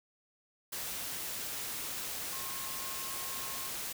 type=tone in noise; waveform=sine; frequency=1074 Hz; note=C6; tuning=45 cents sharp; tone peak=-47 dBFS; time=2.32-3.7 s; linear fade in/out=10 ms; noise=white; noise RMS=-39 dBFS; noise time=0.72-3.93 s; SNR=-11 dB; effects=none